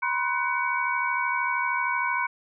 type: tone cluster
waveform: sine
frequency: 970 / 1043 / 1499 / 2255 Hz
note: B5 / C6 / F#6 / C#7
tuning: -31 / -6 / +22 / +29 cents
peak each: -29 dBFS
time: 0.02-2.27 s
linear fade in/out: 10 ms
effects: none